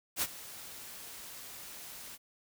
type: noise with ADSR envelope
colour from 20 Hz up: white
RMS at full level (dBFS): -30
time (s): 0.16-2.18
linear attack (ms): 60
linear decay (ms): 46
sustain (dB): -17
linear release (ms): 37
effects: none